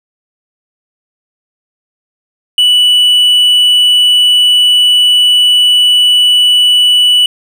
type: tone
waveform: triangle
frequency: 2960 Hz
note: F#7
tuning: in tune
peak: -3 dBFS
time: 2.58-7.26 s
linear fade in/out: 2 ms
effects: none